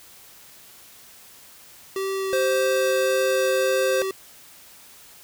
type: tone with vibrato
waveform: square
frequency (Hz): 385.2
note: G4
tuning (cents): -30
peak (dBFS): -25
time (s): 1.96-4.11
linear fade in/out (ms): 2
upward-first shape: sine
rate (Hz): 1.8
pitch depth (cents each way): 9
type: tone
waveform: square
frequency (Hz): 523.3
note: C5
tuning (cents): 0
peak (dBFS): -21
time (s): 2.33-4.02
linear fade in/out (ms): 0
effects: white hiss -48 dBFS RMS until 5.23 s